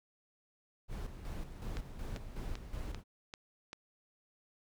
brown noise with tremolo, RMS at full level -40 dBFS, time 0.88-3.04 s, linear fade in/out 50 ms, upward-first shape square, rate 2.7 Hz, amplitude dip 55%
click train, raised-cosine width 0.2 ms, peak -27 dBFS, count 6, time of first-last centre 1.77-3.731 s, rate 2.55 Hz
effects none

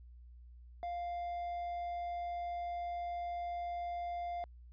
triangle tone, 698.5 Hz, F5, in tune, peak -35 dBFS, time 0.83-4.44 s, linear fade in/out 0 ms, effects added 60 Hz sine -52 dBFS peak until 4.72 s + resampled to 11025 Hz

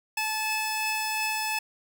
sawtooth tone pair together, 867.6 / 2600 Hz, A5 / E7, -25 / -24 cents, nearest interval octave + perfect fifth, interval 1901 cents, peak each -26 dBFS, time 0.17-1.59 s, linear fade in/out 5 ms, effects none

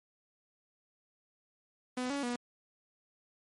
sawtooth tone with pitch steps, 251.4 / 282.1 / 242.6 Hz, B3 / C#4 / B3, +31 / +30 / -31 cents, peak -29 dBFS, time 1.97-2.36 s, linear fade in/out 5 ms, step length 130 ms, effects MP3 48 kbps

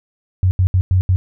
sine tone bursts at uneven times, 92.5 Hz, F#2, in tune, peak -10 dBFS, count 5, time 0.43-0.51 / 0.59-0.67 / 0.74-0.81 / 0.91-1.01 / 1.09-1.16 s, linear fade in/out 0 ms, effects none

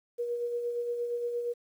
sine tone with tremolo, 478 Hz, A#4, 43 cents sharp, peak -28 dBFS, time 0.18-1.54 s, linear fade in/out 20 ms, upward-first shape sine, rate 8.6 Hz, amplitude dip 40%, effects 10-bit

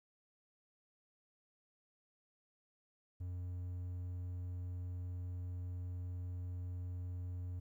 triangle tone, 89.5 Hz, F2, 43 cents sharp, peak -38 dBFS, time 3.2-7.6 s, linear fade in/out 10 ms, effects 13-bit

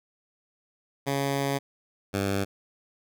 10% pulse tone pair in turn, 139 / 98.5 Hz, C#3 / G2, +5 / +9 cents, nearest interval tritone, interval 596 cents, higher first, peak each -17 dBFS, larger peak neither, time 1.06-1.59 / 2.13-2.45 s, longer first, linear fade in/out 20 ms, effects none

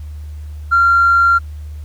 triangle tone with tanh clipping, 1380 Hz, F6, 21 cents flat, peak -8 dBFS, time 0.71-1.39 s, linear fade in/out 20 ms, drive 4 dB, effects added 75 Hz sine -26 dBFS peak until 1.84 s + pink hiss -51 dBFS RMS until 1.84 s

